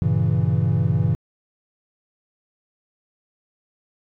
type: chord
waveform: triangle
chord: G diminished seventh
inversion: none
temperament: equal with one note detuned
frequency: 98 / 117.22 / 138.59 / 164.81 Hz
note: G2 / Bb2 / Db3 / Fb3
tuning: 0 / +10 / 0 / 0 cents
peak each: -20 dBFS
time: 0.02-1.15 s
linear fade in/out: 0 ms
effects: tanh soft clip ceiling -7 dBFS